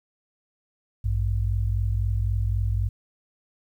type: tone pair together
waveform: sine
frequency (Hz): 56.16 / 100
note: A1 / G2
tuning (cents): +36 / +35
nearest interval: minor seventh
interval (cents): 999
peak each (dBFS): -24 / -24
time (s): 1.04-2.89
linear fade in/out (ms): 10
effects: 10-bit